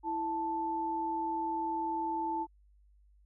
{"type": "tone pair together", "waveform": "sine", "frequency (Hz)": [329.6, 879.9], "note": ["E4", "A5"], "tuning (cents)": [0, 0], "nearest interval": "octave + perfect fourth", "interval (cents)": 1700, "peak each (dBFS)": [-37, -32], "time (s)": [0.03, 2.47], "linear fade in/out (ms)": 50, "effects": ["added 50 Hz sine -60 dBFS peak until 3.25 s"]}